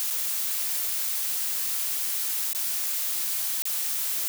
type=noise with dropouts; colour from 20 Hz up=blue; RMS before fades=-28 dBFS; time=0-4.28 s; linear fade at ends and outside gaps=0 ms; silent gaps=0.103-0.107 / 2.531-2.549 / 3.621-3.654 s; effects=none